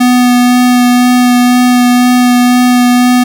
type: tone with vibrato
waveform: square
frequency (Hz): 246.9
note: B3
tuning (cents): 0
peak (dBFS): -5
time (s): 0-3.24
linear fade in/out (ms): 10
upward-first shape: sine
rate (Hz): 2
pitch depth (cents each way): 10
effects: none